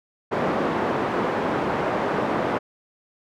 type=band-pass noise; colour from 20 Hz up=pink; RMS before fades=-24 dBFS; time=0.31-2.59 s; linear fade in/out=20 ms; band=250 to 1200 Hz; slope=12 dB/octave; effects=none